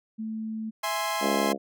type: tone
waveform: sine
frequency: 220 Hz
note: A3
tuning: in tune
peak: -30 dBFS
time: 0.18-0.71 s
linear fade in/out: 20 ms
type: chord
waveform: sawtooth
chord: E augmented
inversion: none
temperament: equal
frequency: 659.3 / 830.6 / 1046.5 Hz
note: E5 / G#5 / B#5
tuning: 0 / 0 / 0 cents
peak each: -29 / -28 / -26 dBFS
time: 0.83-1.53 s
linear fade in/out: 10 ms
type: harmonic tone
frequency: 69.3 Hz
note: C#2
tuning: in tune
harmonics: 3 / 4 / 5 / 6 / 7 / 8 / 9 / 10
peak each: -30 / -31 / -32 / -33 / -33 / -34 / -35 / -35 dBFS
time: 1.2-1.58 s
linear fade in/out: 50 ms
effects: none